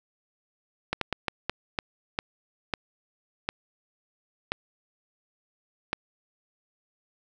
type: slowing click train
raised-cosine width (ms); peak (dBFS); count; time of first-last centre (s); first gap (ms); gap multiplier
0.3; -10; 11; 0.93-5.931; 83; 1.37
effects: none